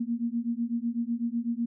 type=beating tone pair; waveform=sine; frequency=230.8 / 238.8 Hz; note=A#3 / A#3; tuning=-17 / +42 cents; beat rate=8 Hz; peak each=-30 dBFS; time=0-1.66 s; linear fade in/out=10 ms; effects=none